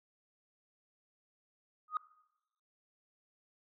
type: tone with exponential growth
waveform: sine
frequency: 1244.5 Hz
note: D#6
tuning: in tune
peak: -26 dBFS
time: 1.88-1.97 s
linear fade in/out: 2 ms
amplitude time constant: 19 ms
effects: noise-tail reverb RT60 0.9 s tail -21 dB re dry + tanh soft clip ceiling -24 dBFS